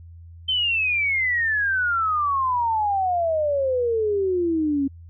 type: exponential sweep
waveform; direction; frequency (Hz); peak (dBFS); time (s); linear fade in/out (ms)
sine; down; 3116 to 270; -19; 0.48-4.88; 10
effects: added 84 Hz sine -40 dBFS peak until 5.09 s